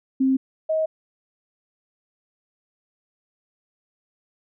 sine tone pair in turn, 264.7 / 632.7 Hz, C4 / D#5, +20 / +29 cents, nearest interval octave + minor third, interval 1509 cents, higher second, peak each -16 / -19 dBFS, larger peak first, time 0.2-0.37 / 0.69-0.86 s, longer neither, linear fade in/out 10 ms, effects none

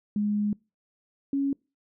sine tone pair in turn, 207.7 / 277.2 Hz, G#3 / C#4, 0 / 0 cents, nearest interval perfect fourth, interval 500 cents, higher second, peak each -23 dBFS, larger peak neither, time 0.16-0.53 / 1.33-1.53 s, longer first, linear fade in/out 2 ms, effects noise-tail reverb RT60 0.3 s tail -26 dB re dry

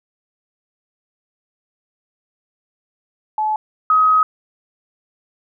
sine tone pair in turn, 860 / 1264.9 Hz, A5 / D#6, -40 / +28 cents, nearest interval perfect fifth, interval 668 cents, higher second, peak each -16 / -10 dBFS, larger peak second, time 3.38-3.56 / 3.9-4.23 s, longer second, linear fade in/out 2 ms, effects none

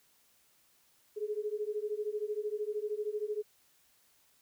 sine beating tone pair, 415.3 / 428.3 Hz, G#4 / A4, 0 / -47 cents, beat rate 13 Hz, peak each -36 / -36 dBFS, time 1.16-3.43 s, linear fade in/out 20 ms, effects white hiss -68 dBFS RMS until 4.41 s

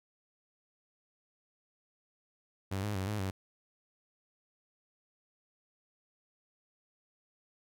sawtooth tone with pitch steps, 96.7 / 104 / 95 / 105.2 / 95.7 Hz, G2 / G#2 / F#2 / G#2 / G2, -23 / +3 / +46 / +23 / -41 cents, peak -29 dBFS, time 2.71-3.31 s, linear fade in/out 10 ms, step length 120 ms, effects none

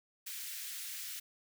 white high-pass noise, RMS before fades -43 dBFS, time 0.26-1.2 s, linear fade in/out 10 ms, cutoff 1700 Hz, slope 24 dB/octave, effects none

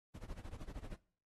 brown noise with tremolo, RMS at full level -44 dBFS, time 0.14-0.97 s, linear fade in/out 10 ms, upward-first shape sine, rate 13 Hz, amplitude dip 90%, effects noise-tail reverb RT60 0.5 s tail -20 dB re dry + AAC 32 kbps

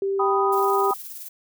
sine tone with pitch glide, 392 to 394.7 Hz, G4 to G4, 0 to +12 cents, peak -21 dBFS, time 0.02-0.91 s, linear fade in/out 2 ms, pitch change +12 cents, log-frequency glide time 0.59-0.66 s
sine chord, G augmented, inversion none, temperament equal, 784 / 987.8 / 1244.5 Hz, G5 / B5 / D#6, 0 / 0 / 0 cents, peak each -25 / -25 / -23 dBFS, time 0.19-0.94 s, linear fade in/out 10 ms
violet noise with tremolo, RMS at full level -36 dBFS, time 0.52-1.29 s, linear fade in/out 10 ms, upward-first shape square, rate 19 Hz, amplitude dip 35%
effects none

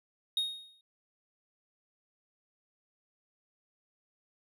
triangle tone with exponential decay, 3729 Hz, A#7, in tune, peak -24 dBFS, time 0.37-0.81 s, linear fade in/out 2 ms, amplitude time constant 95 ms, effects none

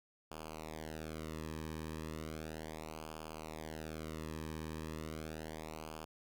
sawtooth tone with flanger, 78.6 Hz, D#2, 18 cents sharp, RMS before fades -45 dBFS, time 0.31-6.05 s, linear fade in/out 5 ms, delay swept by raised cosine 0.51 to 1.45 ms, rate 0.35 Hz, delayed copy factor -1, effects none

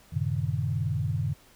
sine tone cluster, 93.9 / 113 / 134.4 / 152.9 Hz, F#2 / A2 / C3 / D#3, +26 / +47 / +47 / -30 cents, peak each -31 dBFS, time 0.12-1.34 s, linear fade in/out 20 ms, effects pink hiss -57 dBFS RMS until 1.55 s

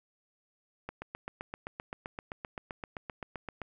click train, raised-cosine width 0.5 ms, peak -23 dBFS, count 22, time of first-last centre 0.89-3.617 s, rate 7.7 Hz, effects none

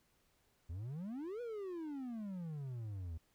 triangle exponential two-way sweep, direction up then down, 77.9 to 493.9 to 77.9 Hz, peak -39 dBFS, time 0.69-3.18 s, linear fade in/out 10 ms, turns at 1.41 s, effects pink hiss -75 dBFS RMS until 3.34 s

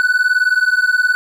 triangle beating tone pair, 1480 / 1499 Hz, F#6 / F#6, 0 / +22 cents, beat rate 19 Hz, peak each -13 dBFS, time 0-1.15 s, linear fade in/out 0 ms, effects none

